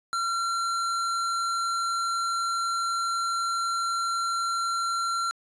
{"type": "tone", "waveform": "square", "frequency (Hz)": 1366, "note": "F6", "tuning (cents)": -39, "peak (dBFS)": -26, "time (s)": [0.13, 5.31], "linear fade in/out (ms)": 0, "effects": ["resampled to 22050 Hz"]}